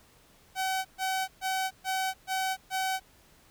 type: tone bursts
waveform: sawtooth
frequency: 759 Hz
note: F#5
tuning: 44 cents sharp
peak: -24 dBFS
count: 6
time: 0.55-3 s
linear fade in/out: 50 ms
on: 300 ms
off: 130 ms
effects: pink hiss -60 dBFS RMS until 3.5 s